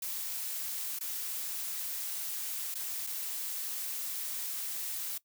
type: noise with dropouts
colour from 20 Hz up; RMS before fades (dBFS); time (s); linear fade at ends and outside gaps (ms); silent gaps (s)
blue; -37; 0.02-5.18; 5; 0.989-1.008 / 2.743-2.752 / 3.067-3.07
effects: noise-tail reverb RT60 0.1 s tail -19 dB re dry